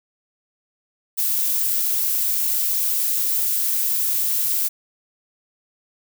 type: noise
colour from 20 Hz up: violet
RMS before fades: -21 dBFS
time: 1.17-4.69 s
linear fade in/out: 20 ms
effects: none